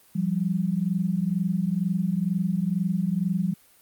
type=tone pair together; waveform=sine; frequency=171.57 / 193.7 Hz; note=F3 / G3; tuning=-30 / -20 cents; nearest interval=major second; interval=210 cents; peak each=-25 dBFS; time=0.15-3.54 s; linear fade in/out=10 ms; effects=white hiss -57 dBFS RMS until 3.81 s + Opus 32 kbps